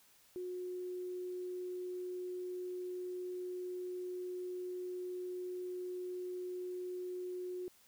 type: tone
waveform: sine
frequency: 362.5 Hz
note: F#4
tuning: 35 cents flat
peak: -39 dBFS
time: 0.36-7.68 s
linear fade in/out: 0 ms
effects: white hiss -66 dBFS RMS until 7.87 s